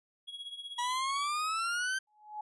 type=tone with tremolo; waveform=triangle; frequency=3322 Hz; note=G#7; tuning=in tune; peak=-36 dBFS; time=0.27-1.28 s; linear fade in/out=20 ms; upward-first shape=triangle; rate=16 Hz; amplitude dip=80%
type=exponential sweep; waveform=40% pulse; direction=up; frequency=959 to 1568 Hz; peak=-30 dBFS; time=0.78-1.99 s; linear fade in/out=10 ms
type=tone with exponential growth; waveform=sine; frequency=846 Hz; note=G#5; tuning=32 cents sharp; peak=-34 dBFS; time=2.07-2.41 s; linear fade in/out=5 ms; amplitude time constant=72 ms
effects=resampled to 24000 Hz